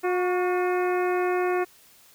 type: harmonic tone with a mistuned harmonic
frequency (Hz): 360.3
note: F#4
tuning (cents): -46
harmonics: 1 / 2 / 3 / 4 / 5 / 6 / 7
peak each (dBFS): -23 / -29 / -33 / -35 / -37 / -39 / -40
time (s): 0.03-1.65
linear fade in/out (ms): 20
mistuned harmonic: 3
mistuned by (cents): +54
effects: white hiss -55 dBFS RMS until 2.14 s